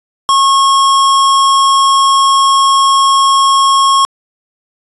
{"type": "tone", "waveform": "square", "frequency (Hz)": 1090, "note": "C#6", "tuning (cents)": -29, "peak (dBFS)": -7, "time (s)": [0.29, 4.05], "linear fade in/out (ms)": 0, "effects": ["resampled to 24000 Hz"]}